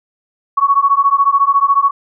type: beating tone pair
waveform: sine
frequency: 1108.7 / 1122.7 Hz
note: C#6 / C#6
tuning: 0 / +22 cents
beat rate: 14 Hz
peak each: -12 dBFS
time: 0.57-1.91 s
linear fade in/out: 10 ms
effects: none